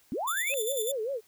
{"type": "linear sweep", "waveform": "sine", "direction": "up", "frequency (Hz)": [196, 2637], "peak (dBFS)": -29, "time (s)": [0.12, 0.54], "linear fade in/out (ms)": 0}
{"type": "tone with tremolo", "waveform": "5% pulse", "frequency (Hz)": 3527, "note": "A7", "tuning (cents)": 3, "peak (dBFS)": -22, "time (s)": [0.27, 0.92], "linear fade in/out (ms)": 10, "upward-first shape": "square", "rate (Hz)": 10, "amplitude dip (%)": 55}
{"type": "tone with vibrato", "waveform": "sine", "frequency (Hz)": 490, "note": "B4", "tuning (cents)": -14, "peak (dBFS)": -29, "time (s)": [0.49, 1.21], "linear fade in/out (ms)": 50, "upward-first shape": "sine", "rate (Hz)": 5.2, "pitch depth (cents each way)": 240}
{"effects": ["white hiss -63 dBFS RMS until 1.27 s"]}